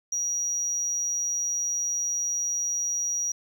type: tone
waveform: sine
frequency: 5760 Hz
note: F#8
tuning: 47 cents flat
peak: -24 dBFS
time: 0.12-3.32 s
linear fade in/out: 5 ms
effects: tanh soft clip ceiling -21 dBFS + 9-bit